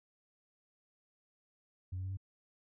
sine tone with pitch steps, 91.6 / 93.2 / 94.83 / 96.49 Hz, F#2 / F#2 / F#2 / G2, -17 / +13 / +43 / -27 cents, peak -35 dBFS, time 1.92-2.172 s, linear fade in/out 10 ms, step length 63 ms, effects tanh soft clip ceiling -34 dBFS

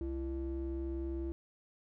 triangle ring-modulated tone, 134.7 Hz, C#3, 49 cents flat, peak -30 dBFS, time 0.01-1.32 s, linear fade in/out 0 ms, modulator 201 Hz, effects none

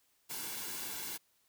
white noise with comb filter, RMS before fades -41 dBFS, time 0.29-1.18 s, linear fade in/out 20 ms, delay 1.6 ms, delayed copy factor -0.55, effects white hiss -73 dBFS RMS until 1.48 s

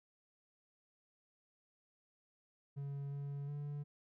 triangle tone with pitch steps, 140.4 / 141.5 / 145.2 Hz, C#3 / C#3 / D3, +22 / +36 / -19 cents, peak -38 dBFS, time 2.76-3.84 s, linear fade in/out 20 ms, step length 360 ms, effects none

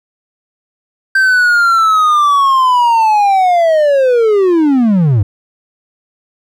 triangle linear sweep, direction down, 1568 to 92.5 Hz, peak -5 dBFS, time 1.15-5.23 s, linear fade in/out 5 ms, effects none

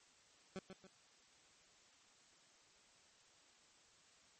20% pulse tone with echo, 189.7 Hz, F#3, 43 cents sharp, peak -39 dBFS, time 0.56-0.59 s, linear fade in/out 0 ms, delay 140 ms, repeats 2, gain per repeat -7 dB, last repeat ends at 0.87 s, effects white hiss -68 dBFS RMS until 4.39 s + MP3 32 kbps

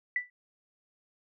sine tone with exponential decay, 1975.5 Hz, B6, in tune, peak -23 dBFS, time 0.16-0.3 s, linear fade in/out 2 ms, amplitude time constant 29 ms, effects none

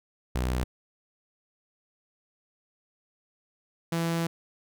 sawtooth tone pair in turn, 62.5 / 166.85 Hz, B1 / E3, +21 / +21 cents, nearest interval octave + perfect fourth, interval 1700 cents, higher second, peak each -22 dBFS, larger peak neither, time 0.35-0.64 / 3.92-4.27 s, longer second, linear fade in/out 5 ms, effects none

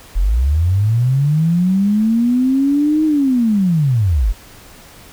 sine linear two-way sweep, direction up then down, 39 to 314.6 to 39 Hz, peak -11 dBFS, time 0.15-4.33 s, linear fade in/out 20 ms, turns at 3.05 s, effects pink hiss -41 dBFS RMS until 5.12 s

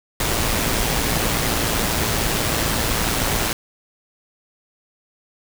pink noise with amplitude modulation, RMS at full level -19 dBFS, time 0.2-3.53 s, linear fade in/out 2 ms, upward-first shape sine, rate 113 Hz, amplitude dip 40%, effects none

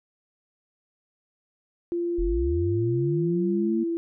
sine tone with pitch glide, 344.8 to 335.4 Hz, F4 to E4, -22 to +30 cents, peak -24 dBFS, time 1.92-3.97 s, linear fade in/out 0 ms, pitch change -48 cents, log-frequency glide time 3.51-3.75 s
sine linear sweep, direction up, 36.71 to 233.1 Hz, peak -24 dBFS, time 2.18-3.84 s, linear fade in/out 10 ms
effects none

